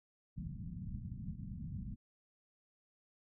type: low-pass noise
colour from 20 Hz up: white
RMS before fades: -44 dBFS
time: 0.36-1.96 s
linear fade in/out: 20 ms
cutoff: 210 Hz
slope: 48 dB/octave
effects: none